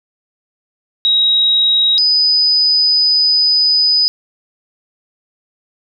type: tone pair in turn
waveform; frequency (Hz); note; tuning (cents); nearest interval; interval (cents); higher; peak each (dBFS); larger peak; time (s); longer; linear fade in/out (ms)
sine; 3815 / 4989; A#7 / D#8; +39 / +4; perfect fourth; 465; second; -9; neither; 1.05-1.98 / 1.98-4.08; second; 0
effects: none